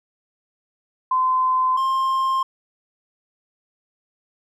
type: tone pair in turn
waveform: sine / triangle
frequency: 1029 / 1058.5 Hz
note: C6 / C6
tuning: -29 / +20 cents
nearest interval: unison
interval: 49 cents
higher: second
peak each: -16 dBFS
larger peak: neither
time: 1.11-1.77 / 1.77-2.43 s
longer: neither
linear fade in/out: 5 ms
effects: none